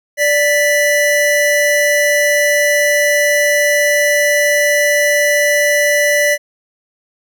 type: tone pair together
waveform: square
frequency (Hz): 586.2 / 1974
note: D5 / B6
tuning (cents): -3 / -1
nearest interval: octave + major sixth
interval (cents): 2102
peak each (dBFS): -14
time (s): 0.17-6.38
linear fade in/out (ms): 50
effects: none